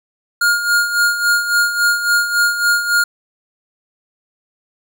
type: tone with tremolo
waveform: square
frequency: 1420 Hz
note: F6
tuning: 28 cents sharp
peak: -11 dBFS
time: 0.41-3.04 s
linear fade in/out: 5 ms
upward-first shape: sine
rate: 3.6 Hz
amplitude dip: 65%
effects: none